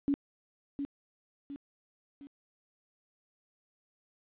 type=tone with echo; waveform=sine; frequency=281.8 Hz; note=C#4; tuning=29 cents sharp; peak=-25 dBFS; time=0.08-0.14 s; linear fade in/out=0 ms; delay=710 ms; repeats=3; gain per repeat=-7 dB; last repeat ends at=2.27 s; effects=resampled to 8000 Hz + 11-bit